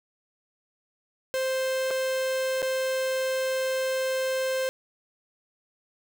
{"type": "tone with dropouts", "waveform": "45% pulse", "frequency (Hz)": 523.3, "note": "C5", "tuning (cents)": 0, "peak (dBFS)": -25, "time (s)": [1.34, 4.69], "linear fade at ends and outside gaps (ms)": 0, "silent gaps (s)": [[1.906, 1.91], [2.62, 2.627]], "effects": []}